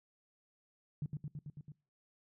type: tone with echo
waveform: sine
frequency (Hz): 146.83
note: D3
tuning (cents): 0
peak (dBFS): -34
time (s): 1.02-1.06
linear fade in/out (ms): 2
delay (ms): 110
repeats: 6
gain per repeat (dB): -2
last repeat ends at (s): 1.72
effects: noise-tail reverb RT60 0.4 s tail -24 dB re dry